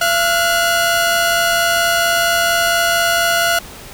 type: tone pair together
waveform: sawtooth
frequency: 681 / 1446.3 Hz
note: F5 / F#6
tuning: -44 / -40 cents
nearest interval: octave + minor second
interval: 1304 cents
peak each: -12 dBFS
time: 0.01-3.59 s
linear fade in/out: 5 ms
effects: pink hiss -35 dBFS RMS until 3.93 s